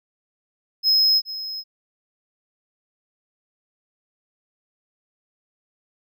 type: tone with echo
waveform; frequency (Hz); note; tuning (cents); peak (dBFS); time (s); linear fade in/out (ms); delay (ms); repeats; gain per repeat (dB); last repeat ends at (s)
triangle; 5130; E8; -48; -13; 0.83-1.22; 50; 420; 1; -14; 1.64
effects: none